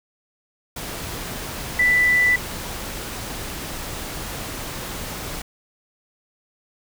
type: tone in noise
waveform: sine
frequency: 1982 Hz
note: B6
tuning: 6 cents sharp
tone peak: -14 dBFS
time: 1.79-2.36 s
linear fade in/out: 5 ms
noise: pink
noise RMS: -31 dBFS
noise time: 0.76-5.42 s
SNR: +14 dB
effects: none